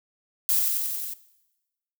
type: noise with echo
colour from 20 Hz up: violet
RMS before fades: -22 dBFS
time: 0.49-0.59 s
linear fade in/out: 0 ms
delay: 91 ms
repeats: 6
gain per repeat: -2 dB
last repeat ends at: 1.136 s
effects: noise-tail reverb RT60 1.0 s tail -18 dB re dry